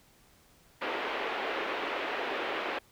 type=band-pass noise; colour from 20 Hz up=pink; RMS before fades=-34 dBFS; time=0.81-2.79 s; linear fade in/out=10 ms; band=350 to 3000 Hz; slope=24 dB/octave; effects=pink hiss -62 dBFS RMS until 2.91 s